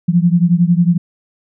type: beating tone pair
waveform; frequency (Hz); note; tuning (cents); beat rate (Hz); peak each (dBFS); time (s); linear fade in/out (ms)
sine; 169.6 / 180.6; E3 / F#3; +50 / -42; 11; -11 / -13; 0.08-0.98; 10
effects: none